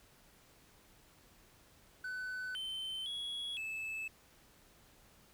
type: tone with pitch steps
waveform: triangle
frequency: 1505 / 3085 / 3346 / 2616 Hz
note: F#6 / G7 / G#7 / E7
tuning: +29 / -28 / +12 / -14 cents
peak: -37 dBFS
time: 2.04-4.08 s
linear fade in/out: 5 ms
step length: 510 ms
effects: pink hiss -64 dBFS RMS until 5.33 s